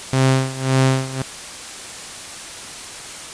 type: tone with tremolo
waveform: sawtooth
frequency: 132.1 Hz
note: C3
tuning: 17 cents sharp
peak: -8 dBFS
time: 0.13-1.22 s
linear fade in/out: 0 ms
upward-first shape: sine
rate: 1.8 Hz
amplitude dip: 85%
effects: white hiss -33 dBFS RMS until 3.33 s + resampled to 22050 Hz